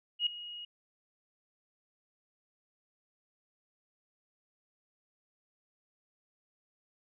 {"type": "tone with ADSR envelope", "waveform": "sine", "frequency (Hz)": 2884, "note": "F#7", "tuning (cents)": -45, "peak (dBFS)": -24, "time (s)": [0.19, 0.65], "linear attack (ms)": 75, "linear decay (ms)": 4, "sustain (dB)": -17, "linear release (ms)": 5, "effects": []}